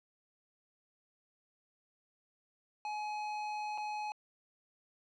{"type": "tone with dropouts", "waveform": "square", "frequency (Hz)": 844, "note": "G#5", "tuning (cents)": 28, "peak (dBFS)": -37, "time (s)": [2.85, 4.12], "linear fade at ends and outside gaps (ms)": 1, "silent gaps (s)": [3.777, 3.781], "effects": ["low-pass 4000 Hz 12 dB/octave"]}